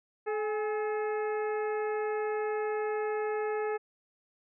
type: harmonic tone with a mistuned harmonic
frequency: 428.9 Hz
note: A4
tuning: 44 cents flat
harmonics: 1 / 2 / 3 / 4 / 5 / 6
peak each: -30 / -37 / -42 / -43 / -47 / -51 dBFS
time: 0.26-3.78 s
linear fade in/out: 20 ms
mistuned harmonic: 2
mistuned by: -60 cents
effects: none